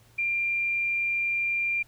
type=tone; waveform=sine; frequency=2384 Hz; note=D7; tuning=25 cents sharp; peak=-24 dBFS; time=0.18-1.83 s; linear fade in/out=10 ms; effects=added 114 Hz sine -58 dBFS peak until 1.87 s + pink hiss -60 dBFS RMS until 1.87 s